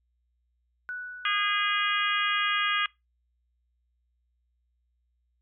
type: tone with exponential decay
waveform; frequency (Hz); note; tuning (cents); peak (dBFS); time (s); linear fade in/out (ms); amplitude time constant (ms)
sine; 1480; F#6; 0; -31; 0.89-2.32; 0; 310
type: harmonic tone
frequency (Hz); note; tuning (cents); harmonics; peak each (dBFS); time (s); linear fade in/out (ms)
410; G#4; -22; 3 / 4 / 5 / 6 / 7 / 8; -29 / -30 / -31 / -32 / -32 / -33; 1.25-2.86; 2
effects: noise-tail reverb RT60 0.2 s tail -22 dB re dry + added 60 Hz sine -70 dBFS peak until 5.41 s